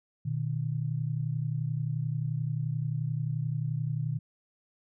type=tone pair together; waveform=sine; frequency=120.96 / 152.4 Hz; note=B2 / D#3; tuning=-36 / -36 cents; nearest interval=major third; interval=400 cents; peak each=-31 / -31 dBFS; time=0.25-4.19 s; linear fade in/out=10 ms; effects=none